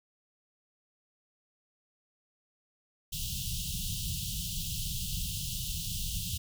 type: band-stop noise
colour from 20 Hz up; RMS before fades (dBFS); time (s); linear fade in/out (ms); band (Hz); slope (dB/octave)
pink; -35; 3.12-6.38; 10; 190 to 2800; 96
effects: none